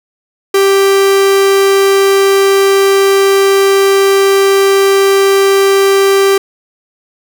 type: tone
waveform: 45% pulse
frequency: 392 Hz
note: G4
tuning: in tune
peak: -6 dBFS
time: 0.54-6.38 s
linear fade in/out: 5 ms
effects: none